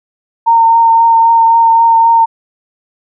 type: tone with vibrato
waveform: sine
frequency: 916 Hz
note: A#5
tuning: 31 cents flat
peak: -4 dBFS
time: 0.46-2.26 s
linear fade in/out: 20 ms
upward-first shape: triangle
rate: 3.8 Hz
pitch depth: 16 cents each way
effects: none